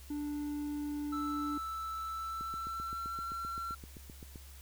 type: tone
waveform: triangle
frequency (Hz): 293.7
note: D4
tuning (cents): 0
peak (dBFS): -33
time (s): 0.1-1.58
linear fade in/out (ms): 5
type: tone with pitch glide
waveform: triangle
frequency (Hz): 1318.5 to 1357.9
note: E6 to F6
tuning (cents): 0 to -49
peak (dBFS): -35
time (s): 1.12-3.75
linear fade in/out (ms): 10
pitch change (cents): +51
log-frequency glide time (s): 2.06-3.26
type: click train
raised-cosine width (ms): 3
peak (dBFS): -35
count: 16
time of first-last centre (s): 2.41-4.358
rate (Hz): 7.7
effects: added 68 Hz sine -50 dBFS peak until 4.61 s + white hiss -57 dBFS RMS until 4.61 s